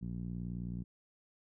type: tone with low-pass filter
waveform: 10% pulse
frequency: 59.3 Hz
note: A#1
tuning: 30 cents sharp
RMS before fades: -40 dBFS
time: 0.01-0.84 s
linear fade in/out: 20 ms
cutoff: 180 Hz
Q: 2.2
effects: none